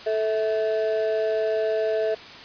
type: ring-modulated tone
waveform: triangle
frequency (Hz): 545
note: C#5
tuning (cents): -29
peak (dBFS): -16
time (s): 0.06-2.15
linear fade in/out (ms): 10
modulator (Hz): 107
effects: white hiss -41 dBFS RMS until 2.44 s + resampled to 11025 Hz